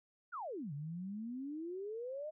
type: exponential two-way sweep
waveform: sine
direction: down then up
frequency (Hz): 1527 to 138.7 to 631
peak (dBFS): -40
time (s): 0.32-2.31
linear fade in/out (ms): 20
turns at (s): 0.73
effects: none